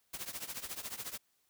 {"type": "noise with tremolo", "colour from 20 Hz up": "white", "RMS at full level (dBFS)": -39, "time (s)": [0.13, 1.18], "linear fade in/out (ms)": 10, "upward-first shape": "triangle", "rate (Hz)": 14, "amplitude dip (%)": 90, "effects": ["white hiss -75 dBFS RMS until 1.49 s"]}